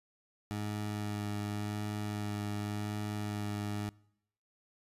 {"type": "tone with vibrato", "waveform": "20% pulse", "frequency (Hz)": 104.2, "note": "G#2", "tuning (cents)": 6, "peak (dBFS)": -30, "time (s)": [0.51, 3.89], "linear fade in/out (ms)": 0, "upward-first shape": "sine", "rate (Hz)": 0.89, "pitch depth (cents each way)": 12, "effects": ["noise-tail reverb RT60 0.8 s tail -25 dB re dry", "resampled to 32000 Hz"]}